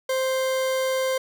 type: tone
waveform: 40% pulse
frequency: 523.3 Hz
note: C5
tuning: in tune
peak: -21 dBFS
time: 0.09-1.18 s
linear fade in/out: 5 ms
effects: none